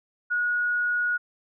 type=tone; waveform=sine; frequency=1452 Hz; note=F#6; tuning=33 cents flat; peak=-22 dBFS; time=0.3-1.18 s; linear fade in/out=20 ms; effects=none